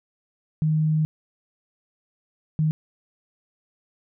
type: tone bursts at uneven times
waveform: sine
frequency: 155.56 Hz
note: D#3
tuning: in tune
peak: -18 dBFS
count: 2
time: 0.62-1.05 / 2.59-2.71 s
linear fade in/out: 0 ms
effects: none